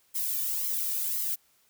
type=noise with flanger; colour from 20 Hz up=violet; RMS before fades=-30 dBFS; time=0.14-1.36 s; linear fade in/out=20 ms; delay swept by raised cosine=0.96 to 1.7 ms; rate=1.9 Hz; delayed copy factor=+0.75; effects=white hiss -66 dBFS RMS until 1.69 s